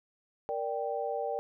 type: chord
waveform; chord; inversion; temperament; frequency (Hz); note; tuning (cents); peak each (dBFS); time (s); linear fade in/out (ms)
sine; G minor; first; equal; 466.2 / 587.3 / 784; Bb4 / D5 / G5; 0 / 0 / 0; -35 / -35 / -35; 0.49-1.39; 0
effects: none